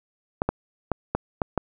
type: clicks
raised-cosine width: 1 ms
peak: -8 dBFS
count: 6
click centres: 0.419 / 0.49 / 0.917 / 1.15 / 1.418 / 1.577 s
effects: none